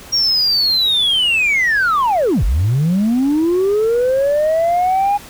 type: linear two-way sweep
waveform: sine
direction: down then up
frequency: 5630 to 42.04 to 825 Hz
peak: -10 dBFS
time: 0.12-5.18 s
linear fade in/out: 20 ms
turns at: 2.44 s
effects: tanh soft clip ceiling -10 dBFS + pink hiss -37 dBFS RMS until 5.29 s